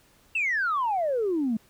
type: exponential sweep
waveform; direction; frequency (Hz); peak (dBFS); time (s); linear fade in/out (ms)
sine; down; 2737 to 211.4; -22; 0.35-1.57; 5
effects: tanh soft clip ceiling -19 dBFS + pink hiss -60 dBFS RMS until 1.69 s